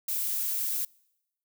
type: noise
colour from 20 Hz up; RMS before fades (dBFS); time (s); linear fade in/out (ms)
violet; -30; 0.08-0.85; 5
effects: noise-tail reverb RT60 0.9 s tail -26 dB re dry